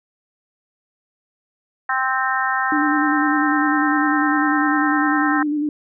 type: harmonic tone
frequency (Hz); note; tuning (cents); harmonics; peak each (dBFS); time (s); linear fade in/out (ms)
261.6; C4; 0; 3 / 4 / 5 / 6 / 7; -24 / -24 / -24 / -24 / -24; 1.89-5.43; 5
type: tone with vibrato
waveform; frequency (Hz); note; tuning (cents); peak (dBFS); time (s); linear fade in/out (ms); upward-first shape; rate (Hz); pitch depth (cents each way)
sine; 297.1; D4; +20; -18; 2.72-5.69; 2; square; 10; 30
effects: none